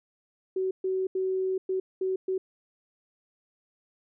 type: tone bursts at uneven times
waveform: sine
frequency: 376.7 Hz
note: F#4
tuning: 31 cents sharp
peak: -25 dBFS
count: 6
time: 0.56-0.71 / 0.84-1.07 / 1.15-1.58 / 1.69-1.8 / 2.01-2.16 / 2.28-2.38 s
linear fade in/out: 5 ms
effects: none